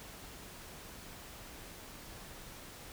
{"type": "silence", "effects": ["pink hiss -50 dBFS RMS until 2.92 s"]}